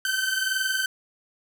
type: tone pair together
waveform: sawtooth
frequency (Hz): 1527.7 / 1549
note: G6 / G6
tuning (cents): -45 / -21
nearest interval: unison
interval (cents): 24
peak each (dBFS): -23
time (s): 0.05-0.86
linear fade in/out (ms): 2
effects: none